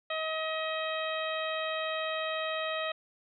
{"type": "harmonic tone", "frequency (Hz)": 634, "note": "D#5", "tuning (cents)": 32, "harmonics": [1, 2, 3, 4, 5, 6], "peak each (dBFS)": [-34, -37, -39, -40, -41, -42], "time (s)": [0.1, 2.92], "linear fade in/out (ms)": 5, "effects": []}